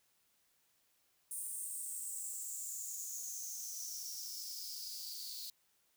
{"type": "noise with high-pass filter sweep", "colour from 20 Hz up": "blue", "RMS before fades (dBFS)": -44, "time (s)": [1.31, 5.5], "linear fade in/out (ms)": 2, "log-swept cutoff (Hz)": [9300, 4300], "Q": 8.5, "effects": ["white hiss -75 dBFS RMS until 5.96 s"]}